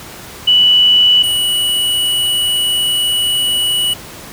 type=tone pair in turn; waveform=sine / square; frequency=2960 / 2940 Hz; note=F#7 / F#7; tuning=0 / -12 cents; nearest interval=unison; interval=12 cents; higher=first; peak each=-6 / -13 dBFS; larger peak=first; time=0.47-1.23 / 1.23-3.94 s; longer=second; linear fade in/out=10 ms; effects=pink hiss -32 dBFS RMS until 4.32 s + high-pass 60 Hz 12 dB/octave